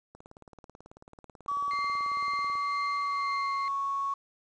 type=click train; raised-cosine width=1 ms; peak=-35 dBFS; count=45; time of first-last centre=0.15-2.554 s; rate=18.3 Hz
type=tone with pitch glide; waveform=sine; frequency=1140 to 1106.9 Hz; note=C#6 to C#6; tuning=+48 to -3 cents; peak=-28 dBFS; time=1.48-4.14 s; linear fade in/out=5 ms; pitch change=-51 cents; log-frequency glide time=3-3.53 s
type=tone with tremolo; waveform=35% pulse; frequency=2100 Hz; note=C7; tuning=6 cents sharp; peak=-33 dBFS; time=1.71-3.68 s; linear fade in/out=0 ms; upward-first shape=triangle; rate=2 Hz; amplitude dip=45%
effects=resampled to 16000 Hz + 9-bit